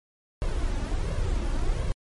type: noise with flanger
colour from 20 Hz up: brown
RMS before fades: -26 dBFS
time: 0.42-1.92 s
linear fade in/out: 0 ms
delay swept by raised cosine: 1.8 to 3.5 ms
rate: 1.4 Hz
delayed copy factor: +0.55
effects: MP3 48 kbps